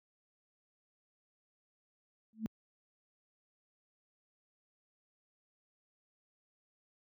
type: tone with exponential growth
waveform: sine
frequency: 220 Hz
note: A3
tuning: in tune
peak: -29 dBFS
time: 2.33-2.46 s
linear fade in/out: 0 ms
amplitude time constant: 28 ms
effects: high-pass 80 Hz 12 dB/octave